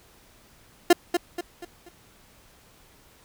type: tone with echo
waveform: 30% pulse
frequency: 349.2 Hz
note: F4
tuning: in tune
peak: -9 dBFS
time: 0.9-0.93 s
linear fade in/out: 5 ms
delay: 240 ms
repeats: 4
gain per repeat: -8 dB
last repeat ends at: 1.89 s
effects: pink hiss -56 dBFS RMS until 3.24 s